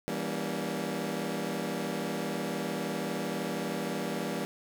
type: chord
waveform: 20% pulse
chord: E diminished seventh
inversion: none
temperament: just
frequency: 164.81 / 197.78 / 237.3 / 284.8 Hz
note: E3 / G3 / Bb3 / Db4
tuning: 0 / +16 / +31 / +47 cents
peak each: -33 / -31 / -32 / -34 dBFS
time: 0.08-4.45 s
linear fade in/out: 0 ms
effects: none